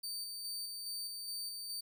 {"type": "tone with tremolo", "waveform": "sawtooth", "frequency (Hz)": 4600, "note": "D8", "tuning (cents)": -37, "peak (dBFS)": -36, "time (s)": [0.03, 1.81], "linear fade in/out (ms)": 10, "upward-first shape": "square", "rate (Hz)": 2.4, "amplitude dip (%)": 30, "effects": []}